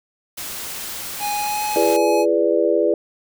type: noise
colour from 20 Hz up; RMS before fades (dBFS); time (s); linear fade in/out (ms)
white; -30; 0.37-1.97; 10
type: tone with pitch glide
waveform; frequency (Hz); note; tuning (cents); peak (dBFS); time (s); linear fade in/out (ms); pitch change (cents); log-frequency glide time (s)
square; 827 to 843.4; G#5 to G#5; -8 to +26; -22; 1.19-2.26; 50; +34; 1.34-1.64
type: chord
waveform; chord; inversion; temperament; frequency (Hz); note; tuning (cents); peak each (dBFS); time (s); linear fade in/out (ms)
sine; E dominant seventh; none; equal with one note detuned; 337.9 / 415.3 / 493.9 / 587.3; E4 / G#4 / B4 / D5; +43 / 0 / 0 / 0; -20; 1.76-2.94; 2
effects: none